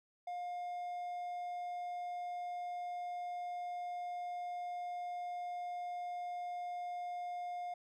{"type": "tone", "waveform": "triangle", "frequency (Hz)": 710, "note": "F5", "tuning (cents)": 28, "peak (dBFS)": -37, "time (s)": [0.27, 7.74], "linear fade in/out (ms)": 5, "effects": []}